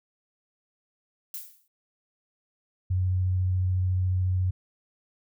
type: noise with exponential decay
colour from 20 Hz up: violet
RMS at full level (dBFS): -33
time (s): 1.34-1.68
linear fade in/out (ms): 2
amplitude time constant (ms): 72
type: tone with vibrato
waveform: sine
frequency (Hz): 92.1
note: F#2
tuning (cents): -7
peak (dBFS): -22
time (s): 2.9-4.51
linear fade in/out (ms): 10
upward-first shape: square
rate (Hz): 14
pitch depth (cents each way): 8
effects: none